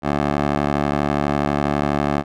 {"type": "tone with band-pass filter", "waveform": "15% pulse", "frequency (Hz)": 72.2, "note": "D2", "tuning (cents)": -29, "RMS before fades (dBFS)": -20, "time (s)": [0.02, 2.24], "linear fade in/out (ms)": 50, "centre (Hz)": 680, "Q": 0.66, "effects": []}